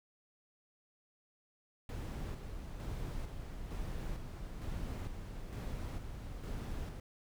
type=noise with tremolo; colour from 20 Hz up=brown; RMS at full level=-40 dBFS; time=1.89-7 s; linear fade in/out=2 ms; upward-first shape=square; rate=1.1 Hz; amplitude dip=40%; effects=none